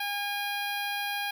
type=tone with notch filter; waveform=10% pulse; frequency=813 Hz; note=G#5; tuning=37 cents flat; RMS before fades=-32 dBFS; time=0-1.31 s; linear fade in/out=5 ms; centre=6800 Hz; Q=0.7; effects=none